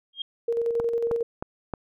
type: tone with exponential growth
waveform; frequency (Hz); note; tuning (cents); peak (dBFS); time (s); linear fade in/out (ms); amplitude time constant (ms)
sine; 3226; G7; +49; -24; 0.13-0.22; 5; 19
type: tone with tremolo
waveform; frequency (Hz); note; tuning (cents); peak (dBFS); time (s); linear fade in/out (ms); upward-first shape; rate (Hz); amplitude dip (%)
sine; 466.2; A#4; 0; -21; 0.48-1.23; 5; square; 11; 40
type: click train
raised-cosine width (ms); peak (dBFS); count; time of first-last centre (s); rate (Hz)
1; -16; 4; 0.8-1.738; 3.2
effects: none